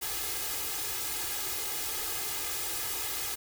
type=noise with comb filter; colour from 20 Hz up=white; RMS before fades=-34 dBFS; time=0.01-3.36 s; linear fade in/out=20 ms; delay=2.4 ms; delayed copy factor=+0.9; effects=none